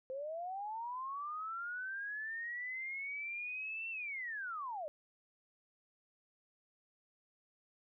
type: linear two-way sweep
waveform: sine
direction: up then down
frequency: 512 to 2711 to 567 Hz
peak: -39 dBFS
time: 0.1-4.88 s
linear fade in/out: 0 ms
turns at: 3.9 s
effects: none